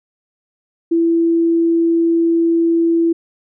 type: tone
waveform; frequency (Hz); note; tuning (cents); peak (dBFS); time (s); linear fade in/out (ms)
sine; 333.6; E4; +21; -11; 0.91-3.13; 10
effects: none